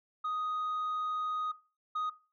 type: tone pair in turn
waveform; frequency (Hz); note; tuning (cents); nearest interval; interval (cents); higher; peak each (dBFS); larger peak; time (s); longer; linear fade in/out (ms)
sine; 1247 / 1247; D#6 / D#6; +3 / +3; unison; 0; neither; -29 / -28; second; 0.24-1.52 / 1.95-2.1; first; 10
effects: noise-tail reverb RT60 0.3 s tail -17 dB re dry + tanh soft clip ceiling -30 dBFS